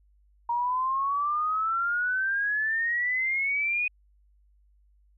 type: exponential sweep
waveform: sine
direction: up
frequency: 939 to 2489 Hz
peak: -24 dBFS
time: 0.49-3.88 s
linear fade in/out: 5 ms
effects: added 50 Hz sine -59 dBFS peak until 5.17 s